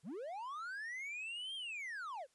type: linear two-way sweep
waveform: triangle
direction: up then down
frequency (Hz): 123.47 to 3238 to 475.2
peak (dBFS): -40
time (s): 0.03-2.27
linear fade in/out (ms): 50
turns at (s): 1.55
effects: white hiss -75 dBFS RMS until 2.34 s + resampled to 24000 Hz